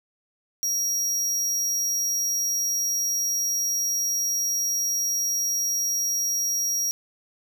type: tone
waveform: 45% pulse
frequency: 5670 Hz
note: F8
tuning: 25 cents sharp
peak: -23 dBFS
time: 0.63-6.91 s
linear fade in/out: 0 ms
effects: none